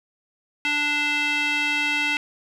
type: tone with band-pass filter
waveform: square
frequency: 293.7 Hz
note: D4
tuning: in tune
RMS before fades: -23 dBFS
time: 0.65-2.17 s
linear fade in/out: 0 ms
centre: 2500 Hz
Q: 3.5
effects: none